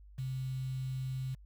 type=tone with quantisation; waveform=sine; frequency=130.81 Hz; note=C3; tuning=in tune; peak=-34 dBFS; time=0.18-1.35 s; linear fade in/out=10 ms; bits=9; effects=added 50 Hz sine -52 dBFS peak until 1.45 s